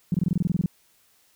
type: tone bursts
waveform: sine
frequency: 174.61 Hz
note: F3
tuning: in tune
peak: -18 dBFS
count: 12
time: 0.12-0.66 s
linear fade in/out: 2 ms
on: 23 ms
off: 24 ms
effects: white hiss -62 dBFS RMS until 1.35 s